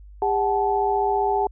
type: tone cluster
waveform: sine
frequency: 403.9 / 750 / 865 Hz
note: G#4 / F#5 / A5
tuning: -48 / +23 / -30 cents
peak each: -23 dBFS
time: 0.22-1.47 s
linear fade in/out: 2 ms
effects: added 50 Hz sine -41 dBFS peak until 1.51 s